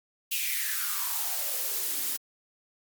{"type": "noise with high-pass filter sweep", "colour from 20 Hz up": "blue", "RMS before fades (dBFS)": -30, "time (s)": [0.31, 2.17], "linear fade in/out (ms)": 10, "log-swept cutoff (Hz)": [2800, 230], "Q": 5.6, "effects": ["Opus 48 kbps"]}